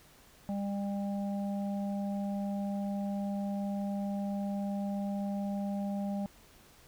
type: harmonic tone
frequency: 200 Hz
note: G3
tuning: 35 cents sharp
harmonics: 1 / 3 / 4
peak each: -32 / -42 / -44 dBFS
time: 0.49-6.26 s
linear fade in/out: 0 ms
effects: pink hiss -59 dBFS RMS until 6.87 s